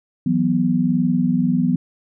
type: chord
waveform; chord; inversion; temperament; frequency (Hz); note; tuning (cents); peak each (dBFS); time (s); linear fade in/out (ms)
sine; E suspended second; none; equal; 164.81 / 185 / 246.9; E3 / F#3 / B3; 0 / 0 / 0; -21 / -20 / -18; 0.26-1.76; 5
effects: none